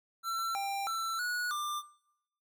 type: tone with pitch steps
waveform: square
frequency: 1347 / 792 / 1337 / 1460 / 1189 Hz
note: E6 / G5 / E6 / F#6 / D6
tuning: +37 / +18 / +24 / -24 / +21 cents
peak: -33 dBFS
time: 0.23-1.83 s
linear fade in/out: 50 ms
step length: 320 ms
effects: noise-tail reverb RT60 0.8 s tail -21 dB re dry